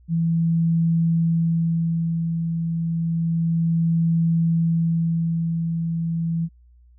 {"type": "tone with tremolo", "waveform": "sine", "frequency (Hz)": 165.6, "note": "E3", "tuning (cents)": 8, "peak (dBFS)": -16, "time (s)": [0.08, 6.49], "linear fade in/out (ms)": 50, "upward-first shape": "sine", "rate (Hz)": 0.3, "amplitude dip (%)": 45, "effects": ["added 60 Hz sine -49 dBFS peak until 6.98 s"]}